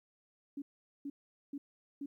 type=tone bursts; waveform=sine; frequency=282.4 Hz; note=C#4; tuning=32 cents sharp; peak=-38 dBFS; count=4; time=0.57-2.06 s; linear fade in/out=5 ms; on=50 ms; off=430 ms; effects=13-bit